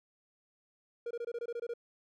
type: tone bursts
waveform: triangle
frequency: 472 Hz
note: A#4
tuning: 22 cents sharp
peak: -33 dBFS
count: 10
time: 1.06-1.738 s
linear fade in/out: 5 ms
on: 48 ms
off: 22 ms
effects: none